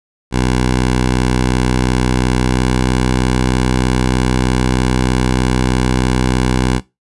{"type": "tone with pitch glide", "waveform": "10% pulse", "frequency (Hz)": [62.8, 63.2], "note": ["B1", "B1"], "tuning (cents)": [30, 41], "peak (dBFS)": -4, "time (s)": [0.31, 6.81], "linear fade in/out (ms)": 50, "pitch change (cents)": 11, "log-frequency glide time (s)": [2.49, 2.61], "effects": ["noise-tail reverb RT60 0.2 s tail -17 dB re dry", "resampled to 24000 Hz"]}